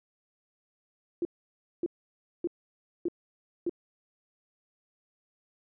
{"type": "tone bursts", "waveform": "sine", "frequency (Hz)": 345.1, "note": "F4", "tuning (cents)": -21, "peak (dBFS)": -26, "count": 5, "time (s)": [1.22, 3.695], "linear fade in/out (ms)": 2, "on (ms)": 31, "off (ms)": 580, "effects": []}